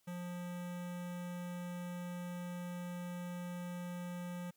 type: tone with notch filter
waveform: square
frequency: 176.8 Hz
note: F3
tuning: 22 cents sharp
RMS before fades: -43 dBFS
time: 0.07-4.51 s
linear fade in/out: 10 ms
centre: 4600 Hz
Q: 1.8
effects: white hiss -75 dBFS RMS until 4.56 s